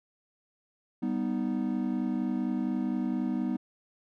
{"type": "chord", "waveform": "triangle", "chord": "G augmented", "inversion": "none", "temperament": "equal", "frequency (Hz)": [196, 246.9, 311.1], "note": ["G3", "B3", "D#4"], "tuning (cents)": [0, 0, 0], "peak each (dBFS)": [-31, -28, -32], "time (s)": [1.02, 3.57], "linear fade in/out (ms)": 10, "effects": []}